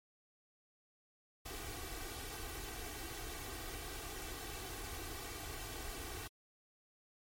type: noise with comb filter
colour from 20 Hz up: pink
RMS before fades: -45 dBFS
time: 1.45-6.28 s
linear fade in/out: 10 ms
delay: 2.6 ms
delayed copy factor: +0.75
effects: MP3 64 kbps